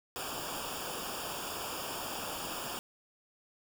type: noise with comb filter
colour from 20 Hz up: pink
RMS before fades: -39 dBFS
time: 0.16-2.79 s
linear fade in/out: 0 ms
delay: 0.49 ms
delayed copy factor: -0.85
effects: none